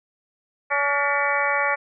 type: harmonic tone with a mistuned harmonic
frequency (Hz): 284.2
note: C#4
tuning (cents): +43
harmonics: 2 / 3 / 4 / 5 / 6 / 7 / 8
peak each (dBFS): -27 / -27 / -27 / -27 / -27 / -27 / -27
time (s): 0.7-1.76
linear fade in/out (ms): 20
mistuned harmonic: 6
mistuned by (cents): +75
effects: none